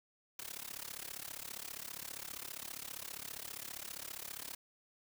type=noise with amplitude modulation; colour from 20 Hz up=white; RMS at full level=-42 dBFS; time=0.39-4.55 s; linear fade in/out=2 ms; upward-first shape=sine; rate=35 Hz; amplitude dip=95%; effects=none